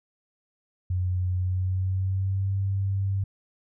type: tone with pitch glide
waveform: sine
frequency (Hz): 91.1 to 97.64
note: F#2 to G2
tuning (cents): -26 to -6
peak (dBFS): -23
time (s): 0.9-3.24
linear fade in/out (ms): 5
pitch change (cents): +120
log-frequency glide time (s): 1.35-2.54
effects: none